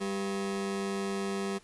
40% pulse ring-modulated tone, 295.2 Hz, D4, 9 cents sharp, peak -27 dBFS, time 0-1.59 s, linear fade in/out 20 ms, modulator 97.1 Hz, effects pink hiss -59 dBFS RMS until 1.63 s + resampled to 24000 Hz

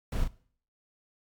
brown noise with echo, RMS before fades -29 dBFS, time 0.12-0.24 s, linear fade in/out 2 ms, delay 37 ms, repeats 1, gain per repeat -4 dB, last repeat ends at 0.277 s, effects noise-tail reverb RT60 0.5 s tail -19 dB re dry + MP3 96 kbps

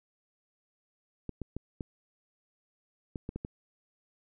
clicks, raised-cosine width 3 ms, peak -23 dBFS, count 8, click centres 1.293 / 1.417 / 1.566 / 1.808 / 3.158 / 3.291 / 3.36 / 3.449 s, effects none

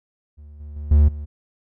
triangle tone with level steps, 74 Hz, D2, 14 cents sharp, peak -37 / -31 / -26 / -8 / -26 dBFS, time 0.37-1.26 s, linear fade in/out 20 ms, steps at 0.6 / 0.76 / 0.91 / 1.08 s, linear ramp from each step 5 ms, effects none

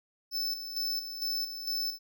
square tone with tremolo, 5270 Hz, E8, 1 cent flat, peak -30 dBFS, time 0.31-1.99 s, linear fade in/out 50 ms, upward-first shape square, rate 2.2 Hz, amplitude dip 60%, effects none

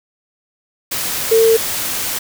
sine tone in noise, 449.7 Hz, A4, 38 cents sharp, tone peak -8 dBFS, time 1.31-1.57 s, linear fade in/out 10 ms, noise white, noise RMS -21 dBFS, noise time 0.91-2.19 s, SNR +10 dB, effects none

